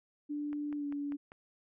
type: tone with pitch glide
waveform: sine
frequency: 293.7 to 286.8 Hz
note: D4 to D4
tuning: 0 to -41 cents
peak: -34 dBFS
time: 0.29-1.17 s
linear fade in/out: 20 ms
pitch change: -41 cents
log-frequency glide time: 0.76-0.86 s
type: click train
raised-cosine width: 0.5 ms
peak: -35 dBFS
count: 5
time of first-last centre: 0.53-1.319 s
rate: 5.07 Hz
effects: none